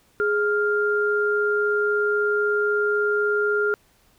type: tone pair together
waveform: sine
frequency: 416.2 / 1400 Hz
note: G#4 / F6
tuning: +4 / +4 cents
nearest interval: octave + major sixth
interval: 2100 cents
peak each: -21 / -22 dBFS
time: 0.2-3.74 s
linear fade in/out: 0 ms
effects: pink hiss -60 dBFS RMS until 4.18 s